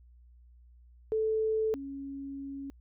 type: tone pair in turn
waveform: sine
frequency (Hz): 438.2 / 275.8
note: A4 / C#4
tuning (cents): -7 / -9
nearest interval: minor sixth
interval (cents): 802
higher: first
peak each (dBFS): -26 / -37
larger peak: first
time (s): 1.12-1.74 / 1.74-2.7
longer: second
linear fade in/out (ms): 0
effects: added 60 Hz sine -54 dBFS peak until 2.8 s